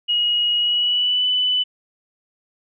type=tone with pitch glide; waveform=sine; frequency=2893 to 2993 Hz; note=F#7 to F#7; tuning=-40 to +19 cents; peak=-16 dBFS; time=0.08-1.64 s; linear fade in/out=20 ms; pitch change=+59 cents; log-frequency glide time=0.57-1.26 s; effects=none